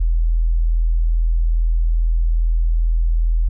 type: tone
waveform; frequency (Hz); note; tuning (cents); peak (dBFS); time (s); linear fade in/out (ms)
sine; 41.2; E1; 0; -13; 0-3.49; 10
effects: none